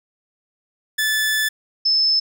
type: tone pair in turn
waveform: sawtooth / sine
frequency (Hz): 1741 / 5246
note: A6 / E8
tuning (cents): -19 / -9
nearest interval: octave + perfect fifth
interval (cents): 1910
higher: second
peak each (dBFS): -14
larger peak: neither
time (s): 0.98-1.49 / 1.85-2.2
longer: first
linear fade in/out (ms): 10
effects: none